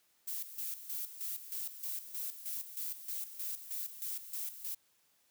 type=noise with tremolo; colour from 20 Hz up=violet; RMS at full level=-39 dBFS; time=0.27-4.75 s; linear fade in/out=10 ms; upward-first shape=square; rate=3.2 Hz; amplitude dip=70%; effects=white hiss -72 dBFS RMS until 5.3 s + high-pass 80 Hz 12 dB/octave